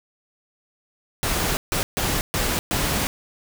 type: noise bursts at uneven times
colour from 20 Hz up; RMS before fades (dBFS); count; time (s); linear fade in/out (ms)
pink; -23; 5; 1.23-1.57 / 1.72-1.83 / 1.97-2.21 / 2.34-2.59 / 2.71-3.07; 0
effects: none